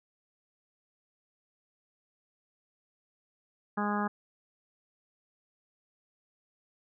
harmonic tone, 206.7 Hz, G#3, 8 cents flat, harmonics 1 / 2 / 3 / 4 / 5 / 6 / 7 / 8, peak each -31 / -39 / -42 / -35 / -38 / -36 / -42 / -40 dBFS, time 3.77-4.08 s, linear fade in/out 10 ms, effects none

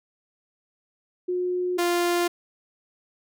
sine / sawtooth tone pair in turn, 360.7 / 348.6 Hz, F#4 / F4, -44 / -3 cents, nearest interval minor second, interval 59 cents, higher first, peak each -23 / -17 dBFS, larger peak second, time 1.28-1.78 / 1.78-2.28 s, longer neither, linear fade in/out 10 ms, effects none

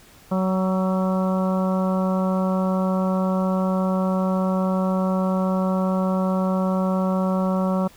harmonic tone with a mistuned harmonic, 187.3 Hz, F#3, 21 cents sharp, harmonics 1 / 2 / 3 / 4 / 5 / 6 / 7, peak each -20 / -33 / -26 / -34 / -33 / -33 / -35 dBFS, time 0.31-7.88 s, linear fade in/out 10 ms, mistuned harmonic 7, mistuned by +25 cents, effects pink hiss -50 dBFS RMS until 7.96 s

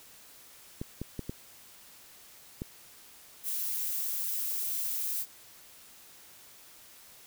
clicks, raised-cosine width 3 ms, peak -22 dBFS, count 5, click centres 0.815 / 1.016 / 1.193 / 1.295 / 2.619 s
violet noise, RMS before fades -33 dBFS, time 3.43-5.26 s, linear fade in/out 50 ms
effects white hiss -54 dBFS RMS until 7.26 s

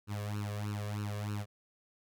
sawtooth tone with flanger, 103.83 Hz, G#2, in tune, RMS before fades -37 dBFS, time 0.07-1.46 s, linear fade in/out 50 ms, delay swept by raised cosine 0.72 to 1.82 ms, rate 3.2 Hz, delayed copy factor +1, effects none

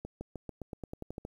accelerating click train, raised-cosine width 2 ms, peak -26 dBFS, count 12, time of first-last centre 0.05-1.251 s, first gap 160 ms, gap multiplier 0.92, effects 10-bit

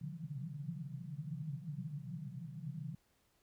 pink band-pass noise, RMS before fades -44 dBFS, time 0.01-2.95 s, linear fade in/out 5 ms, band 130 to 180 Hz, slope 96 dB/octave, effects pink hiss -75 dBFS RMS until 3.42 s

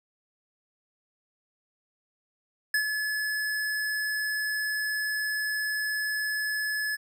square tone with ADSR envelope, 1713 Hz, A6, 47 cents flat, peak -22 dBFS, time 2.74-6.97 s, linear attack 3 ms, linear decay 89 ms, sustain -6 dB, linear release 27 ms, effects none

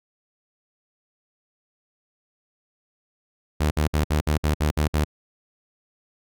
sawtooth tone bursts, 75.7 Hz, D#2, 47 cents flat, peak -15 dBFS, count 9, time 3.6-5.046 s, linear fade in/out 10 ms, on 110 ms, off 57 ms, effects none

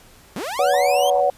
sawtooth linear sweep, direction up, 155 to 3255 Hz, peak -22 dBFS, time 0.36-1.1 s, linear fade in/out 2 ms
sine chord, B suspended second, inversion none, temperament equal with one note detuned, 493.9 / 568 / 740 Hz, B4 / C#5 / F#5, 0 / +42 / 0 cents, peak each -23 / -18 / -18 dBFS, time 0.59-1.3 s, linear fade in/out 2 ms
pink band-pass noise, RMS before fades -34 dBFS, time 0.73-1.21 s, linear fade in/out 10 ms, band 870 to 1000 Hz, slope 96 dB/octave
effects pink hiss -49 dBFS RMS until 1.37 s + resampled to 32000 Hz

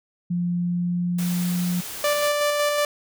sine tone with pitch glide, 175.2 to 177.24 Hz, F3 to F3, +6 to +26 cents, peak -21 dBFS, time 0.3-1.81 s, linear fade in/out 10 ms, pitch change +20 cents, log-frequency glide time 0.57-1.65 s
white noise, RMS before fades -34 dBFS, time 1.18-2.29 s, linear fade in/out 10 ms
sawtooth tone with tremolo, 587.3 Hz, D5, in tune, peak -15 dBFS, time 2.04-2.85 s, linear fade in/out 2 ms, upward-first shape square, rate 5.4 Hz, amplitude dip 25%
effects none

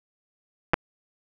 clicks, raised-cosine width 0.5 ms, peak -4 dBFS, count 2, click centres 0.735 / 0.741 s, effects none

